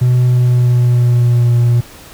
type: tone with pitch glide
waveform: triangle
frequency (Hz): 124.5 to 119.7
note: B2 to A#2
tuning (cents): +14 to +46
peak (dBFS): -5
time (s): 0.01-1.81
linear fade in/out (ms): 10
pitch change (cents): -68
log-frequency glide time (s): 0.25-1.54
effects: tanh soft clip ceiling -1 dBFS + pink hiss -37 dBFS RMS until 2.13 s